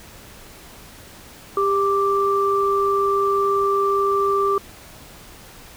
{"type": "tone pair together", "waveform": "sine", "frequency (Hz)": [397.5, 1174.7], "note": ["G4", "D6"], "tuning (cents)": [24, 0], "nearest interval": "octave + perfect fifth", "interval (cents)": 1876, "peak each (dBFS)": -19, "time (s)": [1.57, 4.58], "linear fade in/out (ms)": 2, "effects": ["pink hiss -43 dBFS RMS until 5.76 s"]}